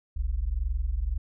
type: tone pair together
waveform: sine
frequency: 43.66 / 65.41 Hz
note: F1 / C2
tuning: 0 / 0 cents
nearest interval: perfect fifth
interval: 700 cents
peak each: -28 dBFS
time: 0.16-1.18 s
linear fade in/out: 10 ms
effects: none